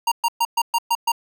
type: tone bursts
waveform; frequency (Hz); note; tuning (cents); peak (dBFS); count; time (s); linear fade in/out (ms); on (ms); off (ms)
square; 932.3; A#5; 0; -17; 7; 0.07-1.119; 5; 47; 120
effects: none